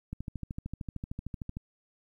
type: click train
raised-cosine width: 5 ms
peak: -24 dBFS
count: 20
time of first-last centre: 0.13-1.569 s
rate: 13.2 Hz
effects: 11-bit